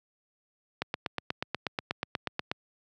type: click train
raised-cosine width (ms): 0.3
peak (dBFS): -13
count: 15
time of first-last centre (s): 0.82-2.515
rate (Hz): 8.26
effects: high-pass 100 Hz 12 dB/octave